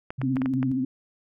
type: clicks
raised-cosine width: 0.5 ms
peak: -18 dBFS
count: 6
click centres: 0.105 / 0.216 / 0.368 / 0.418 / 0.459 / 0.629 s
type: tone with tremolo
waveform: sine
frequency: 130.81 Hz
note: C3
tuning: in tune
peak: -27 dBFS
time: 0.18-0.85 s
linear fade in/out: 10 ms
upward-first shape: square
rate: 2.8 Hz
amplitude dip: 60%
type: tone with vibrato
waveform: sine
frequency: 261.6 Hz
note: C4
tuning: in tune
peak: -23 dBFS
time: 0.23-0.85 s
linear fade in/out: 5 ms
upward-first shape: triangle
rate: 15 Hz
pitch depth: 87 cents each way
effects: none